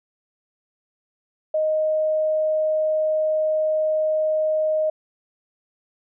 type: tone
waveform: sine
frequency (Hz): 622.3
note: D#5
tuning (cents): 0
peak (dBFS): -18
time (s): 1.54-4.9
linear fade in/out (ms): 5
effects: none